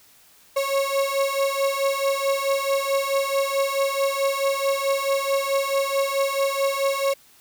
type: beating tone pair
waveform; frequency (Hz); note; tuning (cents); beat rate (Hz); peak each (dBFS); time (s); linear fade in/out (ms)
35% pulse; 547 / 551.6; C#5 / C#5; -23 / -9; 4.6; -22; 0.56-7.14; 10
effects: white hiss -54 dBFS RMS until 7.4 s